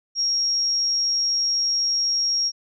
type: tone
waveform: sine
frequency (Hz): 5588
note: F8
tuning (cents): 0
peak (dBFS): -19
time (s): 0.15-2.52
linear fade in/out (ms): 50
effects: none